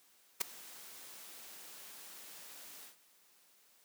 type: noise with ADSR envelope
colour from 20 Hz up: white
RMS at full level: -30 dBFS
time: 0.4-2.96 s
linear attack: 15 ms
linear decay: 5 ms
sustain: -22 dB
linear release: 120 ms
effects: white hiss -67 dBFS RMS until 3.84 s + high-pass 200 Hz 12 dB/octave